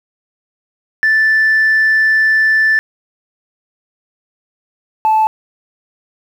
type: tone pair in turn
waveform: sine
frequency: 1760 / 872.7 Hz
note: A6 / A5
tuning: 0 / -14 cents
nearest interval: octave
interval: 1214 cents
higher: first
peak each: -7 dBFS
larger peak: neither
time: 1.03-2.79 / 5.05-5.27 s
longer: first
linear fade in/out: 0 ms
effects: tanh soft clip ceiling -6 dBFS + 7-bit